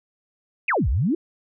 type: exponential two-way sweep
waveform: sine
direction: down then up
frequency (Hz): 2810 to 53 to 364.6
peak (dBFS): -18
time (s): 0.68-1.15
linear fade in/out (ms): 5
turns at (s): 0.89
effects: none